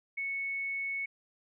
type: tone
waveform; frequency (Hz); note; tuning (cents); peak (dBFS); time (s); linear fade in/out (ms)
sine; 2210; C#7; -6; -32; 0.17-1.06; 10
effects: none